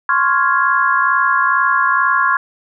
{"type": "chord", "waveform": "sine", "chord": "Db major seventh", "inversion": "third", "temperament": "equal", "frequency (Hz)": [1046.5, 1108.7, 1396.9, 1661.2], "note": ["C6", "Db6", "F6", "Ab6"], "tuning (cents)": [0, 0, 0, 0], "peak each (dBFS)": -17, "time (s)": [0.09, 2.37], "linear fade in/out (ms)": 2, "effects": []}